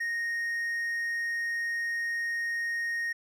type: tone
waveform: triangle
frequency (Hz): 1861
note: A#6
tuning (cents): -3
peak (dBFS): -27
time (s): 0-3.13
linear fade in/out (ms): 10
effects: none